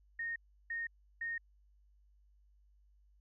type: tone bursts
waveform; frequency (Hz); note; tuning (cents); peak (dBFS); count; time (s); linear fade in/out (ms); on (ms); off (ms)
sine; 1849; A#6; -15; -36; 3; 0.19-1.38; 5; 170; 340
effects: added 50 Hz sine -64 dBFS peak until 3.2 s